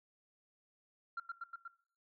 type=tone with echo; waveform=sine; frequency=1376 Hz; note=F6; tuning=26 cents flat; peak=-35 dBFS; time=1.17-1.2 s; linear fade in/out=5 ms; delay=120 ms; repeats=4; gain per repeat=-2 dB; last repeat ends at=1.68 s; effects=noise-tail reverb RT60 0.5 s tail -19 dB re dry + tanh soft clip ceiling -35 dBFS